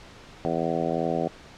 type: harmonic tone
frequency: 82.8 Hz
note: E2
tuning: 8 cents sharp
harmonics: 2 / 3 / 4 / 5 / 6 / 7 / 8 / 9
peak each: -32 / -32 / -32 / -32 / -32 / -32 / -32 / -32 dBFS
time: 0.45-1.28 s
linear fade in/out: 0 ms
effects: pink hiss -47 dBFS RMS until 1.57 s + low-pass 5000 Hz 12 dB/octave